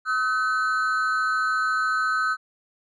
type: ring-modulated tone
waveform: triangle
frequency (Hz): 1396.9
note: F6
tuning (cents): 0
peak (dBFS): -16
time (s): 0.05-2.37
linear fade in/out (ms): 50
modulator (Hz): 117
effects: resampled to 22050 Hz